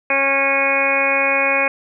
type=harmonic tone with a mistuned harmonic; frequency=274.2 Hz; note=C#4; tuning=19 cents flat; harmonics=1 / 2 / 3 / 4 / 5 / 6 / 7 / 8 / 9; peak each=-30 / -21 / -26 / -25 / -30 / -24 / -29 / -20 / -19 dBFS; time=0.1-1.68 s; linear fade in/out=2 ms; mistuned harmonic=5; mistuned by=+21 cents; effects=none